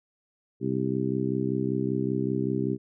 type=harmonic tone; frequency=65.2 Hz; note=C2; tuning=5 cents flat; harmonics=2 / 3 / 4 / 5 / 6; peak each=-31 / -31 / -31 / -31 / -31 dBFS; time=0.6-2.78 s; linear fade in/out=50 ms; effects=none